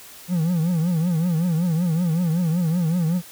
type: tone with vibrato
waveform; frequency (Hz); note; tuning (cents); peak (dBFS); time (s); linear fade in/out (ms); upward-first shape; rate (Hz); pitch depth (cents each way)
triangle; 168.9; E3; +42; -16; 0.28-3.22; 50; triangle; 5.3; 160
effects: white hiss -43 dBFS RMS until 3.31 s